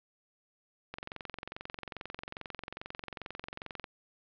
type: click train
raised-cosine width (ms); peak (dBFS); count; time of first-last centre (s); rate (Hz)
0.3; -23; 66; 0.94-3.842; 22.4
effects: low-pass 4000 Hz 12 dB/octave